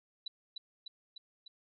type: tone with echo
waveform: sine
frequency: 3951 Hz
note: B7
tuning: in tune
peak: -37 dBFS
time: 0.26-0.28 s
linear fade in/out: 5 ms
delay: 300 ms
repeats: 4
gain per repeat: -3 dB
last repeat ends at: 1.48 s
effects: none

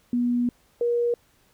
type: tone pair in turn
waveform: sine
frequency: 242.5 / 476.1 Hz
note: B3 / A#4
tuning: -31 / +37 cents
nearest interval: octave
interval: 1168 cents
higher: second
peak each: -20 dBFS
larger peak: neither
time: 0.13-0.49 / 0.81-1.14 s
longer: first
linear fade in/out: 2 ms
effects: pink hiss -62 dBFS RMS until 1.53 s

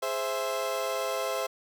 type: chord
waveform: 30% pulse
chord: Ab augmented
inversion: none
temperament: equal with one note detuned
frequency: 415.3 / 523.3 / 662.3 Hz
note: Ab4 / C5 / E5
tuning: 0 / 0 / +8 cents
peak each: -34 / -29 / -30 dBFS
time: 0.02-1.47 s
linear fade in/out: 10 ms
effects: none

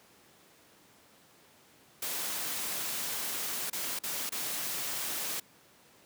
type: noise with dropouts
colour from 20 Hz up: white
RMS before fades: -35 dBFS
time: 2.02-5.4 s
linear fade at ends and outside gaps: 5 ms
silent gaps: 3.7-3.729 / 3.99-4.035 / 4.294-4.321 s
effects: pink hiss -60 dBFS RMS until 6.05 s + high-pass 150 Hz 12 dB/octave

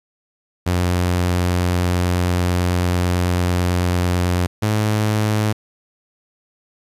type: tone pair in turn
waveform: sawtooth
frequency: 89.1 / 106.76 Hz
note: F2 / G#2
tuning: +35 / +48 cents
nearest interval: minor third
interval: 313 cents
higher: second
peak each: -12 dBFS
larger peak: neither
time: 0.66-4.47 / 4.62-5.53 s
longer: first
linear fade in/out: 10 ms
effects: resampled to 32000 Hz + 8-bit

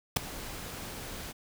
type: noise with ADSR envelope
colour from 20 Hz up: pink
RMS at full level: -20 dBFS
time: 0.16-1.33 s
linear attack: 9 ms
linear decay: 4 ms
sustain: -21 dB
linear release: 25 ms
effects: none

